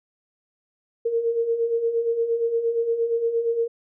sine beating tone pair, 456.2 / 464.8 Hz, A#4 / A#4, -37 / -5 cents, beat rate 8.6 Hz, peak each -28 / -21 dBFS, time 1.05-3.68 s, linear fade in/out 10 ms, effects none

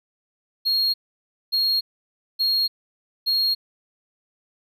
triangle tone bursts, 4269 Hz, C8, 34 cents sharp, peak -17 dBFS, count 4, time 0.65-3.55 s, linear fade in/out 20 ms, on 290 ms, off 580 ms, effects none

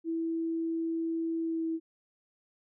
sine tone with pitch glide, 328.6 to 325.4 Hz, E4 to E4, -5 to -22 cents, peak -29 dBFS, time 0.04-1.8 s, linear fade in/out 50 ms, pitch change -17 cents, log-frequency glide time 1.4-1.67 s, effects none

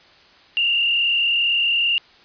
sine tone with frequency modulation, 2800 Hz, F7, 4 cents sharp, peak -16 dBFS, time 0.57-1.98 s, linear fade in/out 0 ms, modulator 37.7 Hz, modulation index 1.8, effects white hiss -50 dBFS RMS until 2.24 s + resampled to 11025 Hz

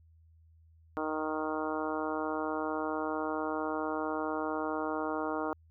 harmonic tone, 155.56 Hz, D#3, in tune, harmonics 2 / 3 / 4 / 5 / 6 / 7 / 8 / 9, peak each -36 / -38 / -39 / -40 / -41 / -41 / -42 / -43 dBFS, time 0.97-5.53 s, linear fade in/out 0 ms, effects added 81 Hz sine -58 dBFS peak until 5.7 s

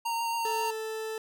square tone with vibrato, 924 Hz, A#5, 16 cents flat, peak -29 dBFS, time 0.05-0.71 s, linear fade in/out 10 ms, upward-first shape triangle, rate 7.3 Hz, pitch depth 12 cents each way
40% pulse tone, 440 Hz, A4, in tune, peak -32 dBFS, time 0.45-1.18 s, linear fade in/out 2 ms
effects none

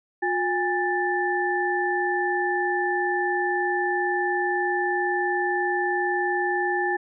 sine tone cluster, 358.1 / 818 / 1761 Hz, F4 / G#5 / A6, +43 / -26 / +1 cents, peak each -26 dBFS, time 0.22-6.97 s, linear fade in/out 10 ms, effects none

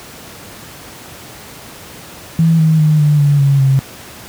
sine tone with pitch steps, 163.7 / 158.49 / 153.44 / 148.56 / 143.83 / 139.25 / 134.82 Hz, E3 / D#3 / D#3 / D3 / D3 / C#3 / C#3, -12 / +32 / -24 / +20 / -36 / +8 / -48 cents, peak -7 dBFS, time 2.39-3.79 s, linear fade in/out 0 ms, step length 200 ms, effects pink hiss -34 dBFS RMS until 4.28 s + high-pass 80 Hz 12 dB/octave

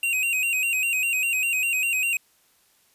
square tone with vibrato, 2637 Hz, E7, in tune, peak -22 dBFS, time 0.03-2.17 s, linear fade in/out 2 ms, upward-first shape square, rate 5 Hz, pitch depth 78 cents each way, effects white hiss -62 dBFS RMS until 2.94 s + resampled to 32000 Hz

